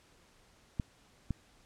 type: clicks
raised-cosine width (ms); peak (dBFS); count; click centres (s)
5; -19 / -20; 2; 0.798 / 1.307
effects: pink hiss -64 dBFS RMS until 1.65 s + low-pass 9000 Hz 12 dB/octave